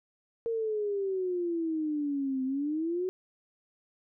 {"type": "exponential two-way sweep", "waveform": "sine", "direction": "down then up", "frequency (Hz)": [464.5, 258.4, 376.2], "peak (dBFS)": -28, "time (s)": [0.46, 3.09], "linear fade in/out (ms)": 0, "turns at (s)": 2.44, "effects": []}